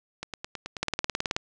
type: two click trains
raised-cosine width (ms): 0.2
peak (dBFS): -17 / -9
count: 6 / 11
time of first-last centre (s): 0.23-0.768 / 0.83-1.365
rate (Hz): 9.3 / 18.7
effects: resampled to 22050 Hz + 7-bit